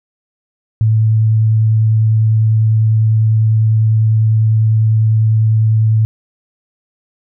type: tone with vibrato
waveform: sine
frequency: 110 Hz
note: A2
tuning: in tune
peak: -8 dBFS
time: 0.81-6.05 s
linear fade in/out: 0 ms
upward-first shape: sine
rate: 10 Hz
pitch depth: 8 cents each way
effects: none